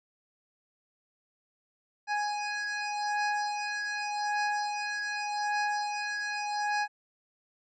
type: beating tone pair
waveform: 25% pulse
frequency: 830.6 / 831.45 Hz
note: G#5 / G#5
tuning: 0 / +2 cents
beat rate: 0.85 Hz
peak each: -28 / -30 dBFS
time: 2.07-6.88 s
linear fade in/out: 50 ms
effects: resampled to 16000 Hz